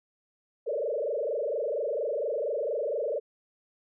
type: tone with frequency modulation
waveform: sine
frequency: 521 Hz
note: C5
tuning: 7 cents flat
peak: -27 dBFS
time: 0.66-3.2 s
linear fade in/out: 20 ms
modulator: 24.3 Hz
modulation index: 3.6
effects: none